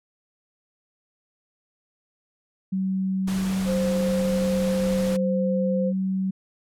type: tone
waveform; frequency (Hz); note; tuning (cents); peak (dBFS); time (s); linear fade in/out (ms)
sine; 190; F#3; +46; -22; 2.72-6.31; 10
type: noise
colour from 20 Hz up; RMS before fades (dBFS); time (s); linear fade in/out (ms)
pink; -35; 3.27-5.17; 10
type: tone with pitch glide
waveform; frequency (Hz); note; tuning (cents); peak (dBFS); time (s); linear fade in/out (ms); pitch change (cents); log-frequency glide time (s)
sine; 523.3 to 519.7; C5 to C5; 0 to -12; -24; 3.65-5.93; 50; -12; 4.2-5.45
effects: low-pass 12000 Hz 12 dB/octave